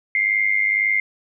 sine tone with amplitude modulation, 2105 Hz, C7, 10 cents sharp, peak -13 dBFS, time 0.15-1 s, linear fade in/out 2 ms, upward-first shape sine, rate 102 Hz, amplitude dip 70%, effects none

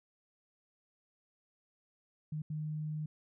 sine tone bursts at uneven times, 153.3 Hz, D#3, 25 cents flat, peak -35 dBFS, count 2, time 2.32-2.42 / 2.5-3.06 s, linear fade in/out 5 ms, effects none

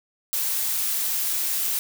blue noise, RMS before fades -25 dBFS, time 0.33-1.79 s, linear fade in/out 0 ms, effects none

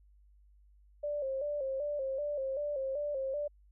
sine tone with vibrato, 560 Hz, C#5, 18 cents sharp, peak -32 dBFS, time 1.03-3.48 s, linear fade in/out 10 ms, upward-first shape square, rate 2.6 Hz, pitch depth 81 cents each way, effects added 50 Hz sine -59 dBFS peak until 3.71 s

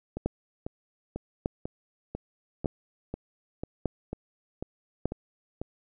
two click trains, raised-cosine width 2 ms, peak -13 / -20 dBFS, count 5 / 12, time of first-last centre 0.26-5.056 / 0.17-5.616 s, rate 0.834 / 2.02 Hz, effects none

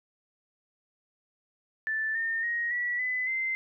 sine tone with pitch steps, 1760 / 1818.9 / 1879.8 / 1942.7 / 2008 / 2075 Hz, A6 / A#6 / A#6 / B6 / B6 / C7, 0 / -43 / +14 / -29 / +28 / -15 cents, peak -27 dBFS, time 1.87-3.55 s, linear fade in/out 0 ms, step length 280 ms, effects none

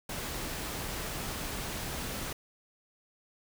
pink noise, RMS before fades -37 dBFS, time 0.09-2.33 s, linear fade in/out 5 ms, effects none

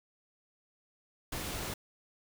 pink noise, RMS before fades -38 dBFS, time 1.32-1.74 s, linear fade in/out 5 ms, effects none

